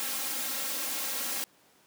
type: noise with comb filter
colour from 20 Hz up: white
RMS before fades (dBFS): -33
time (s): 0-1.44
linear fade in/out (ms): 0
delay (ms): 3.7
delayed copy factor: +1
effects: pink hiss -62 dBFS RMS until 1.86 s + high-pass 200 Hz 12 dB/octave